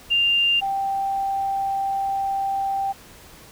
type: tone pair in turn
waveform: sine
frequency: 2794 / 784 Hz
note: F7 / G5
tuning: 0 / 0 cents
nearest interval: octave + minor seventh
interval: 2200 cents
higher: first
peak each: -16 / -21 dBFS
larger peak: first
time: 0.1-0.61 / 0.61-2.93 s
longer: second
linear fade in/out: 20 ms
effects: pink hiss -46 dBFS RMS until 3.51 s